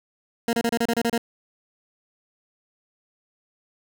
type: tone bursts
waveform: 20% pulse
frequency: 233.1 Hz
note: A#3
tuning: in tune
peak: -15 dBFS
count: 9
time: 0.48-1.179 s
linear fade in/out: 2 ms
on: 51 ms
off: 30 ms
effects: none